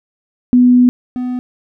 sine / triangle tone pair in turn, 247.6 / 249.9 Hz, B3 / B3, +5 / +21 cents, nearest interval unison, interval 16 cents, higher second, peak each -5 / -15 dBFS, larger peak first, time 0.53-0.89 / 1.16-1.39 s, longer first, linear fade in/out 0 ms, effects none

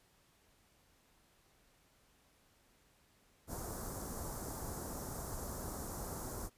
pink band-stop noise, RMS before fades -43 dBFS, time 3.47-6.5 s, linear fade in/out 50 ms, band 1300 to 6000 Hz, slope 24 dB/octave, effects pink hiss -70 dBFS RMS until 6.57 s + resampled to 32000 Hz

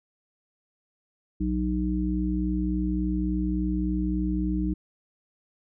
harmonic tone, 61.74 Hz, B1, in tune, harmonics 1 / 3 / 5, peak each -28 / -28 / -28 dBFS, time 1.4-4.74 s, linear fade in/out 10 ms, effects none

